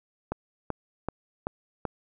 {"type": "click train", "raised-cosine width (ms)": 1, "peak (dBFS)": -15, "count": 5, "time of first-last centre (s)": [0.32, 1.853], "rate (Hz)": 2.61, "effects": []}